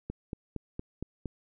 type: click train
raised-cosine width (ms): 3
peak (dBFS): -22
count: 6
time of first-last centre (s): 0.1-1.257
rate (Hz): 4.32
effects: none